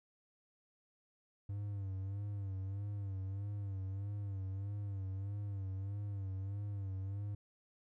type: tone with vibrato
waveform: triangle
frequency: 98.8 Hz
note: G2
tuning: 14 cents sharp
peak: -36 dBFS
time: 1.49-7.35 s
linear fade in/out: 5 ms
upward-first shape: sine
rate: 1.6 Hz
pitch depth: 66 cents each way
effects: none